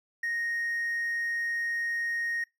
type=tone; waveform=triangle; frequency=1864.7 Hz; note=A#6; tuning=in tune; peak=-26 dBFS; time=0.23-2.44 s; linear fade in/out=5 ms; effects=noise-tail reverb RT60 0.2 s tail -24 dB re dry + tanh soft clip ceiling -22 dBFS